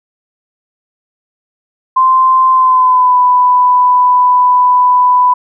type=tone with pitch glide; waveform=sine; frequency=1040 to 994.8 Hz; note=C6 to B5; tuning=-11 to +12 cents; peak=-5 dBFS; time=1.96-5.34 s; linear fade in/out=10 ms; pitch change=-77 cents; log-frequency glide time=2.51-3.17 s; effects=none